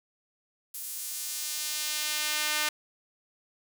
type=tone with high-pass filter sweep; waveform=sawtooth; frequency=302.2 Hz; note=D4; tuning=50 cents sharp; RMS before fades=-32 dBFS; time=0.74-2.69 s; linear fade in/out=5 ms; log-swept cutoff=11000 to 1700 Hz; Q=0.74; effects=none